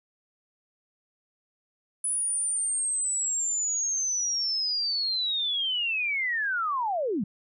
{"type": "linear sweep", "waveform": "sine", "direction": "down", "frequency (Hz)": [9956, 168.7], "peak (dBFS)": -25, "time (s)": [2.04, 7.24], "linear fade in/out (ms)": 5, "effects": []}